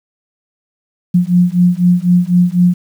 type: beating tone pair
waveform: sine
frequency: 175.7 / 179.7 Hz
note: F3 / F3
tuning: +11 / +50 cents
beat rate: 4 Hz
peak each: -11 / -11 dBFS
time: 1.14-2.74 s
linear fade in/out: 10 ms
effects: 7-bit